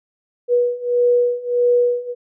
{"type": "beating tone pair", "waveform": "sine", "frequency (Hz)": [485.3, 486.9], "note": ["B4", "B4"], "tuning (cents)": [-30, -25], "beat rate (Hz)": 1.6, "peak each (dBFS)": [-18, -16], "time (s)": [0.48, 2.15], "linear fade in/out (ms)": 50, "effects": []}